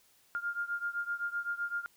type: beating tone pair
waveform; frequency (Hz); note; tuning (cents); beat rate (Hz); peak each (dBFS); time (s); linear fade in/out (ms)
sine; 1403 / 1410.8; F6 / F6; +8 / +17; 7.8; -35 / -37; 0.35-1.86; 0
effects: white hiss -66 dBFS RMS until 1.96 s